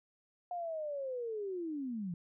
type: linear sweep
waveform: sine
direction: down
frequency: 719 to 164.81 Hz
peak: -36 dBFS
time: 0.51-2.14 s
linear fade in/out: 2 ms
effects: none